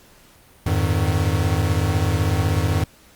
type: tone cluster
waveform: square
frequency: 85.7 / 101.8 / 113.3 / 153.8 Hz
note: F2 / G#2 / A#2 / D#3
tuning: -32 / -34 / -49 / -20 cents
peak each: -22 / -22 / -31 / -26 dBFS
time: 0.66-2.84 s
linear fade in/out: 5 ms
effects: pink hiss -51 dBFS RMS until 3.15 s + Opus 48 kbps